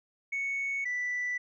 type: tone pair in turn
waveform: sine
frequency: 2217 / 1975.1 Hz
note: C#7 / B6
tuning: 0 / 0 cents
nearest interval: major second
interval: 200 cents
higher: first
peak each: -28 dBFS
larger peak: neither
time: 0.32-0.85 / 0.85-1.38 s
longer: neither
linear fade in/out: 10 ms
effects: tanh soft clip ceiling -27 dBFS